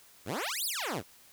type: exponential two-way sweep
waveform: 10% pulse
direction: up then down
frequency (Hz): 75 to 5274 to 75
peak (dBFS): -24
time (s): 0.25-1.03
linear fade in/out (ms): 50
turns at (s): 0.65
effects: white hiss -58 dBFS RMS until 1.32 s